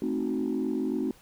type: chord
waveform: sine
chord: A diminished seventh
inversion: none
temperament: equal with one note detuned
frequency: 220 / 263.4 / 311.1 / 370 Hz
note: A3 / C4 / Eb4 / Gb4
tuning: 0 / +12 / 0 / 0 cents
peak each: -32 / -29 / -31 / -32 dBFS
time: 0.02-1.11 s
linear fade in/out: 2 ms
effects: tanh soft clip ceiling -20 dBFS + pink hiss -57 dBFS RMS until 1.21 s